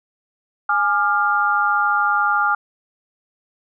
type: chord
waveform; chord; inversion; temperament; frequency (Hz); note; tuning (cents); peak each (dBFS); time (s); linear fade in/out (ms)
sine; D diminished; second; equal with one note detuned; 830.6 / 1198.6 / 1396.9; Ab5 / D6 / F6; 0 / +35 / 0; -21 / -20 / -18; 0.69-2.55; 5
effects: none